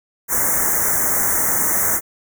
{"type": "band-stop noise", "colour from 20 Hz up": "white", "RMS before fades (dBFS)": -18, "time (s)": [0.28, 2.01], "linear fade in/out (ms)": 50, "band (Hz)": [2100, 5900], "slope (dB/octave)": 96, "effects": []}